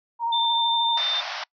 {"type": "tone with vibrato", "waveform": "sine", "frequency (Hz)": 931, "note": "A#5", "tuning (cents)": -2, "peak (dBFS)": -22, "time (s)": [0.19, 1.01], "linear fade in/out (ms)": 50, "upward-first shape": "square", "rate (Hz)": 13, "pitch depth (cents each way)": 18}
{"type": "tone with pitch glide", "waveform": "sine", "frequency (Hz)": [3571, 3592], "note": ["A7", "A7"], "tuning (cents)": [25, 35], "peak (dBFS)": -22, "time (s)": [0.32, 1.21], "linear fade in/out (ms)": 10, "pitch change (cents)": 10, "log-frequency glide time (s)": [0.47, 1]}
{"type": "band-pass noise", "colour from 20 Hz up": "pink", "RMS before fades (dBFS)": -32, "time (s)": [0.97, 1.44], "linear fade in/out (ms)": 5, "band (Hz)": [610, 5600], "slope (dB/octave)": 96}
{"effects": ["noise-tail reverb RT60 0.1 s tail -25 dB re dry"]}